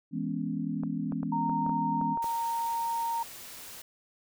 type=chord; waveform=sine; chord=C# minor seventh; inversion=first; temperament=equal; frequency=164.81 / 207.7 / 246.9 / 277.2 Hz; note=E3 / G#3 / B3 / C#4; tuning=0 / 0 / 0 / 0 cents; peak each=-35 dBFS; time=0.11-2.17 s; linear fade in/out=50 ms
type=clicks; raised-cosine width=1 ms; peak=-27 dBFS; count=9; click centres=0.835 / 1.122 / 1.231 / 1.496 / 1.664 / 1.695 / 2.013 / 2.174 / 2.243 s
type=tone; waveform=sine; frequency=925 Hz; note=A#5; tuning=14 cents flat; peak=-28 dBFS; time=1.32-3.23 s; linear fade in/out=5 ms
type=noise; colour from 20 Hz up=white; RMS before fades=-45 dBFS; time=2.22-3.82 s; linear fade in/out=5 ms
effects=none